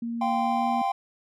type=tone with pitch glide; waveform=sine; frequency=233.1 to 237.6 Hz; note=A#3 to A#3; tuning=0 to +33 cents; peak=-28 dBFS; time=0.02-0.82 s; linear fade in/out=5 ms; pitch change=+33 cents; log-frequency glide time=0.38-0.68 s
type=chord; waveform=triangle; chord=F suspended second; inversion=none; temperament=equal with one note detuned; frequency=698.5 / 784 / 1033.9 Hz; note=F5 / G5 / C6; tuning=0 / 0 / -21 cents; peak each=-29 / -23 / -29 dBFS; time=0.21-0.92 s; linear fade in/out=5 ms
effects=none